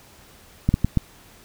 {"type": "clicks", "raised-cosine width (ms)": 5, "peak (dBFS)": -5, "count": 4, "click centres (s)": [0.69, 0.741, 0.846, 0.973], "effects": ["pink hiss -50 dBFS RMS until 1.44 s"]}